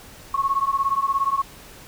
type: beating tone pair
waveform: sine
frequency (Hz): 1090 / 1107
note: C#6 / C#6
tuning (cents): -29 / -3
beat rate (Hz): 17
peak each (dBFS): -22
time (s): 0.34-1.42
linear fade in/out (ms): 5
effects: pink hiss -44 dBFS RMS until 1.87 s